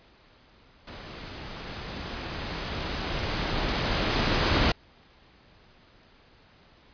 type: noise with level ramp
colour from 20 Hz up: pink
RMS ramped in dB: -42 to -22 dBFS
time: 0.87-4.72 s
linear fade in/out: 5 ms
effects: pink hiss -57 dBFS RMS until 6.93 s + resampled to 11025 Hz